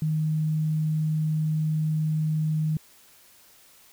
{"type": "tone", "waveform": "sine", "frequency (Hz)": 155.56, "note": "D#3", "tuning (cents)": 0, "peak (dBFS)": -22, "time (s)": [0.02, 2.77], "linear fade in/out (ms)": 2, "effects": ["white hiss -55 dBFS RMS until 3.92 s"]}